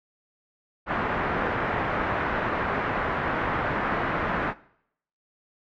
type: low-pass noise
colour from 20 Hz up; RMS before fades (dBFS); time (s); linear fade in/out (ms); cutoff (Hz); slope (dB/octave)
white; -27; 0.86-4.54; 50; 1700; 24
effects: noise-tail reverb RT60 0.7 s tail -20 dB re dry + AAC 64 kbps